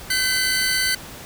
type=tone cluster; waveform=sawtooth; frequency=1531 / 2021 / 4536 Hz; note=G6 / B6 / C#8; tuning=-41 / +39 / +39 cents; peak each=-20 dBFS; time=0.1-0.95 s; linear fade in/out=5 ms; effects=pink hiss -38 dBFS RMS until 1.25 s